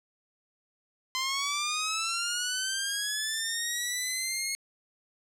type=linear sweep; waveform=10% pulse; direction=up; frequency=1031 to 2174 Hz; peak=-20 dBFS; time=1.15-4.55 s; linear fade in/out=0 ms; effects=low-pass 11000 Hz 12 dB/octave